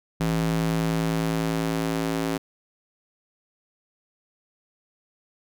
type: tone with high-pass filter sweep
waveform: square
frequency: 54.9 Hz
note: A1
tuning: 3 cents flat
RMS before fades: -25 dBFS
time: 0.2-2.38 s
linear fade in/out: 10 ms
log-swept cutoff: 140 to 250 Hz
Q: 1.6
effects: none